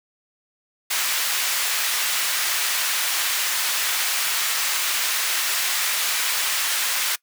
pink high-pass noise, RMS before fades -23 dBFS, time 0.9-7.16 s, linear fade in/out 10 ms, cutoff 1600 Hz, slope 12 dB/octave, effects noise-tail reverb RT60 0.1 s tail -22 dB re dry

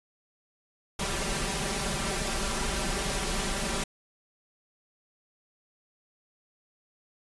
pink noise with comb filter, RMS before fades -30 dBFS, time 0.99-3.84 s, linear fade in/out 5 ms, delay 5.1 ms, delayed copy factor +0.85, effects resampled to 24000 Hz

